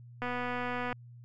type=click train; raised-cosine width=0.5 ms; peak=-21 dBFS; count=175; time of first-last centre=0.22-0.927 s; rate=246 Hz; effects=added 120 Hz sine -48 dBFS peak until 1.24 s